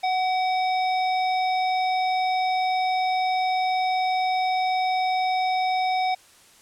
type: harmonic tone with a mistuned harmonic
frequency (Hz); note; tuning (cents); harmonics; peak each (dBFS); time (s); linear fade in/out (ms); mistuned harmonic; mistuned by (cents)
743; F#5; +7; 1 / 3 / 5 / 7; -21 / -31 / -35 / -38; 0.03-6.15; 10; 3; +42
effects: white hiss -53 dBFS RMS until 6.61 s + low-pass 10000 Hz 12 dB/octave